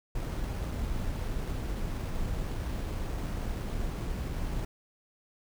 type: noise with sample-and-hold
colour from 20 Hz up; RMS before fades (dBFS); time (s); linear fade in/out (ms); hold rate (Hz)
brown; -33; 0.15-4.65; 5; 7350
effects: none